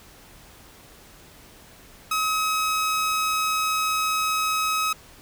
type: tone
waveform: sawtooth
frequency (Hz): 1275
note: D#6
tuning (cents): +42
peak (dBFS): -18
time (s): 2.11-4.93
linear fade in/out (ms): 5
effects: pink hiss -49 dBFS RMS until 5.21 s